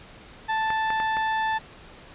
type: tone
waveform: 30% pulse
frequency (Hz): 880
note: A5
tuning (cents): 0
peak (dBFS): -20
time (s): 0.48-1.59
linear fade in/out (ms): 20
type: clicks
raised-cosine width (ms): 0.5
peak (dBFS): -18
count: 4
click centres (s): 0.704 / 0.904 / 1.001 / 1.169
effects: pink hiss -47 dBFS RMS until 2.14 s + resampled to 8000 Hz